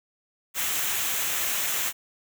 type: noise with comb filter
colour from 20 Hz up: white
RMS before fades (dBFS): -27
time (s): 0.54-1.93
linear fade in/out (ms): 50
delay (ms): 0.21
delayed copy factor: -0.5
effects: none